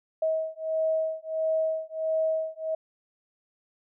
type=beating tone pair; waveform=sine; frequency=637 / 638.5 Hz; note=D#5 / D#5; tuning=+41 / +45 cents; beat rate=1.5 Hz; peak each=-28 dBFS; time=0.22-2.75 s; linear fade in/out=5 ms; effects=none